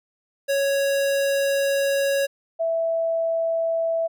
square / sine tone pair in turn, 554.4 / 659.3 Hz, C#5 / E5, 0 / 0 cents, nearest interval minor third, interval 300 cents, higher second, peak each -20 dBFS, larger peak neither, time 0.48-2.27 / 2.59-4.08 s, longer first, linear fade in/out 20 ms, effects none

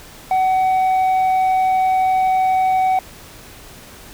sine tone with tanh clipping, 752 Hz, F#5, 28 cents sharp, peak -14 dBFS, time 0.31-2.99 s, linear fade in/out 2 ms, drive 4 dB, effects pink hiss -40 dBFS RMS until 4.13 s

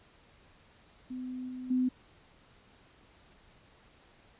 sine tone with level steps, 254.1 Hz, B3, 49 cents sharp, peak -36 / -38 / -25 dBFS, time 1.1-1.89 s, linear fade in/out 10 ms, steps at 1.48 / 1.7 s, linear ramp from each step 10 ms, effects pink hiss -61 dBFS RMS until 4.39 s + resampled to 8000 Hz

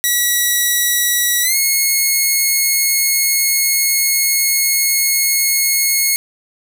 5% pulse tone with pitch glide, 1937 to 2174 Hz, B6 to C#7, -34 to -34 cents, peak -3 dBFS, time 0.04-6.16 s, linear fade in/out 0 ms, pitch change +200 cents, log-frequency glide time 1.42-1.56 s, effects none

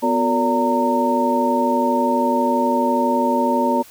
sine tone cluster, 249 / 361.1 / 453.3 / 575 / 919 Hz, B3 / F#4 / A#4 / D5 / A#5, +14 / -42 / -48 / -37 / -25 cents, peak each -20 / -25 / -27 / -22 / -19 dBFS, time 0.02-3.83 s, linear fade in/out 20 ms, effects white hiss -45 dBFS RMS until 3.9 s

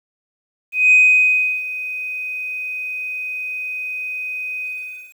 sine tone with ADSR envelope, 2506 Hz, D#7, 12 cents sharp, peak -6 dBFS, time 0.72-5.15 s, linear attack 200 ms, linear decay 700 ms, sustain -17 dB, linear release 500 ms, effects tanh soft clip ceiling -4 dBFS + 8-bit

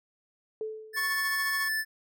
sine tone with exponential decay, 435.7 Hz, A4, 17 cents flat, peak -29 dBFS, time 0.61-1.26 s, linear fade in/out 1 ms, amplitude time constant 140 ms
square tone, 1753 Hz, A6, 7 cents flat, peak -28 dBFS, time 0.93-1.85 s, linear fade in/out 50 ms
sawtooth tone with tremolo, 1106 Hz, C#6, 4 cents flat, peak -29 dBFS, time 0.96-1.69 s, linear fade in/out 20 ms, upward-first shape sine, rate 14 Hz, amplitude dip 55%
effects none

